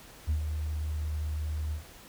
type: tone with ADSR envelope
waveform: sine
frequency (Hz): 76.5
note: D#2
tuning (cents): -29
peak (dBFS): -21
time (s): 0.27-1.83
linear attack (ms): 30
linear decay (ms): 94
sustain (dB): -8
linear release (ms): 98
effects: tanh soft clip ceiling -23 dBFS + pink hiss -51 dBFS RMS until 2.08 s